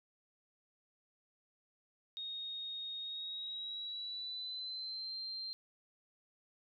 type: tone with pitch glide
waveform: sine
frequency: 3725 to 4157 Hz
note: A#7 to C8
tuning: -2 to -12 cents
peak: -40 dBFS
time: 2.17-5.53 s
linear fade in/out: 0 ms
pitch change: +190 cents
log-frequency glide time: 3-5.16 s
effects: none